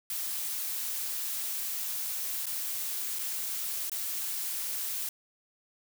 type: noise with dropouts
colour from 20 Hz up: blue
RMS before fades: -34 dBFS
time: 0.1-5.09 s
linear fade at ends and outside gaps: 2 ms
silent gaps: 2.458-2.466 / 3.188-3.191 / 3.897-3.917 s
effects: none